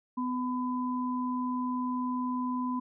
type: tone pair together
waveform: sine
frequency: 251.1 / 1005 Hz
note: B3 / B5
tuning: +29 / +30 cents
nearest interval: 2 octaves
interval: 2401 cents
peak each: -30 / -34 dBFS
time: 0.17-2.8 s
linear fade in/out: 10 ms
effects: none